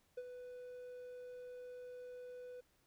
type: tone with ADSR envelope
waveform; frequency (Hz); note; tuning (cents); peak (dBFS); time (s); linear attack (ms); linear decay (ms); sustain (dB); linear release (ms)
triangle; 496.4; B4; +9; -38; 0.17-2.61; 9; 45; -8; 11
effects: pink hiss -75 dBFS RMS until 2.86 s